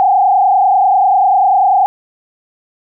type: tone with frequency modulation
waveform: sine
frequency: 775 Hz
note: G5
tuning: 20 cents flat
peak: -7 dBFS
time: 0-1.86 s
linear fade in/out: 0 ms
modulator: 30.2 Hz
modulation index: 1.6
effects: none